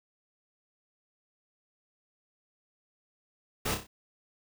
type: noise with echo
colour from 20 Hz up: pink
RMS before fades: -31 dBFS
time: 3.65-3.75 s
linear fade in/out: 10 ms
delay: 30 ms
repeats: 4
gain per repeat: -6 dB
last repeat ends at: 3.87 s
effects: none